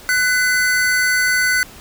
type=tone pair together; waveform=square; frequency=1493 / 2027 Hz; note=F#6 / B6; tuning=+15 / +45 cents; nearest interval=perfect fourth; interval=530 cents; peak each=-16 / -20 dBFS; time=0.09-1.63 s; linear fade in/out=0 ms; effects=pink hiss -40 dBFS RMS until 1.8 s